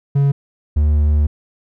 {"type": "tone pair in turn", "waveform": "triangle", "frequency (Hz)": [140.1, 74.62], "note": ["C#3", "D2"], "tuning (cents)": [19, 28], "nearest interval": "major seventh", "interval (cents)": 1091, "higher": "first", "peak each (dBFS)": -9, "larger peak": "neither", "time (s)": [[0.15, 0.32], [0.76, 1.27]], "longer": "second", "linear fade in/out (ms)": 10, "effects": []}